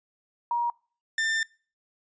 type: tone pair in turn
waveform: sine / 40% pulse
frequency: 949 / 1791.5 Hz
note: A#5 / A6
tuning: +31 / +31 cents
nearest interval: major seventh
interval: 1100 cents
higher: second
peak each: -23 dBFS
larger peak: neither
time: 0.51-0.7 / 1.18-1.43 s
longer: second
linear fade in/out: 2 ms
effects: noise-tail reverb RT60 0.4 s tail -25 dB re dry + resampled to 16000 Hz